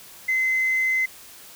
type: tone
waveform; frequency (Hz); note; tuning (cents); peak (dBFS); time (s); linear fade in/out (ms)
sine; 2054; C7; -33; -18; 0.28-1.06; 10
effects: tanh soft clip ceiling -15 dBFS + white hiss -45 dBFS RMS until 1.55 s